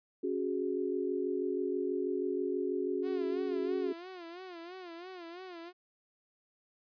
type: chord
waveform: sine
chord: C# suspended fourth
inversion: none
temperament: just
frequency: 277.2 / 369.6 / 415.8 Hz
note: C#4 / F#4 / G#4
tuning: 0 / -2 / +2 cents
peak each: -37 / -33 / -36 dBFS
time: 0.23-3.93 s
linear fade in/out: 10 ms
type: tone with vibrato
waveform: sawtooth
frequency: 353.4 Hz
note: F4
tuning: 21 cents sharp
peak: -40 dBFS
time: 3.02-5.73 s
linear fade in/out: 50 ms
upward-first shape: sine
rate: 3 Hz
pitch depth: 110 cents each way
effects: resampled to 11025 Hz